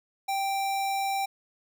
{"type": "tone", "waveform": "square", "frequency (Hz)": 784, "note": "G5", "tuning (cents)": 0, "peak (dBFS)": -27, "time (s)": [0.28, 1.26], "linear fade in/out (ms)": 10, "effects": []}